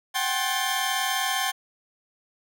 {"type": "tone cluster", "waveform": "sawtooth", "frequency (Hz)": [751, 791, 1063, 1750, 3149], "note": ["F#5", "G5", "C6", "A6", "G7"], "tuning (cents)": [26, 15, 27, -10, 7], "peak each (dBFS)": -27, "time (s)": [0.14, 1.52], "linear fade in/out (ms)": 20, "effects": []}